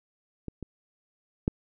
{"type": "clicks", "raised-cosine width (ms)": 3, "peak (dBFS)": [-22, -24, -11], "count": 3, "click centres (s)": [0.483, 0.627, 1.479], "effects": []}